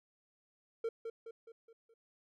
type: tone with echo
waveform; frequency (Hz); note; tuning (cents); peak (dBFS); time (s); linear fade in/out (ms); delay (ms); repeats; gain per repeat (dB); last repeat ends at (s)
triangle; 455.5; A#4; -40; -31; 0.84-0.89; 5; 210; 5; -6; 1.94
effects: none